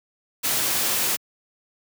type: noise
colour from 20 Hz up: white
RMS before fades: -23 dBFS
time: 0.43-1.17 s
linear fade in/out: 20 ms
effects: high-pass 100 Hz 12 dB/octave